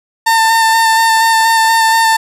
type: tone with vibrato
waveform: 30% pulse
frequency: 900 Hz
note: A5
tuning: 39 cents sharp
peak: -5 dBFS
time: 0.26-2.17 s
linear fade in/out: 10 ms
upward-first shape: square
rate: 4.2 Hz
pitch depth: 13 cents each way
effects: resampled to 32000 Hz + 7-bit